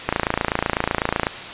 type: click train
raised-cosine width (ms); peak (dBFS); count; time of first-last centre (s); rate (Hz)
0.5; -3; 34; 0.09-1.269; 28
effects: white hiss -32 dBFS RMS until 1.53 s + resampled to 8000 Hz